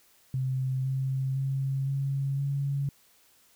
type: tone with pitch steps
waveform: sine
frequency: 130.81 / 133.02 / 135.27 / 137.55 / 139.88 Hz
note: C3 / C3 / C#3 / C#3 / C#3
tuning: 0 / +29 / -42 / -13 / +16 cents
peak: -26 dBFS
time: 0.34-2.89 s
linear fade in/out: 2 ms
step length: 510 ms
effects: white hiss -62 dBFS RMS until 3.55 s